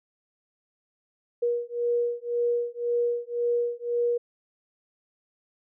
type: beating tone pair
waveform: sine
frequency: 476.7 / 478.6 Hz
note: A#4 / A#4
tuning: +39 / +46 cents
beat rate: 1.9 Hz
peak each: -27 dBFS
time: 1.42-4.18 s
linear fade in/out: 10 ms
effects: none